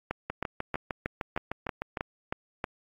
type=two click trains; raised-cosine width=0.5 ms; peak=-16 / -15 dBFS; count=12 / 9; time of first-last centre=0.3-1.972 / 0.11-2.642 s; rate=6.58 / 3.16 Hz; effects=AAC 48 kbps